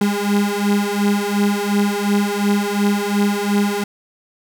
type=beating tone pair; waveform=35% pulse; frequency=202.3 / 205.1 Hz; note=G#3 / G#3; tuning=-45 / -21 cents; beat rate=2.8 Hz; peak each=-17 dBFS; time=0.01-3.84 s; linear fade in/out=5 ms; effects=none